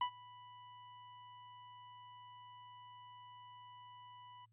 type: tone with ADSR envelope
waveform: 45% pulse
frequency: 987.8 Hz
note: B5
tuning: in tune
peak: -31 dBFS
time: 0.01-4.46 s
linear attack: 4 ms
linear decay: 85 ms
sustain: -23 dB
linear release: 16 ms
effects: added 112 Hz sine -69 dBFS peak until 4.52 s + resampled to 8000 Hz